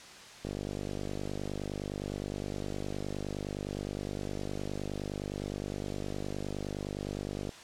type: click train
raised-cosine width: 2 ms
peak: -23 dBFS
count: 351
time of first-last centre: 0.45-7.492 s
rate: 49.7 Hz
effects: white hiss -49 dBFS RMS until 7.63 s + low-pass 6000 Hz 12 dB/octave